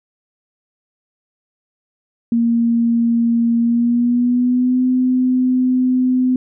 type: tone with pitch glide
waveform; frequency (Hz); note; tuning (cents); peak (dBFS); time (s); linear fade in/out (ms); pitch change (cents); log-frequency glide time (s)
sine; 233.1 to 254.2; A#3 to C4; 0 to -50; -12; 2.32-6.36; 2; +150; 3.59-4.83
effects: none